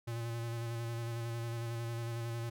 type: tone with vibrato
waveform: square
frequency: 116.54 Hz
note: A#2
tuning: in tune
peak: -37 dBFS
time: 0.07-2.5 s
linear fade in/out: 10 ms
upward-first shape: square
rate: 11 Hz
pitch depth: 19 cents each way
effects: none